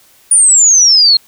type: exponential sweep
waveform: sine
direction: down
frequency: 9610 to 4186 Hz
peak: -4 dBFS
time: 0.31-1.17 s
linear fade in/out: 5 ms
effects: white hiss -47 dBFS RMS until 1.27 s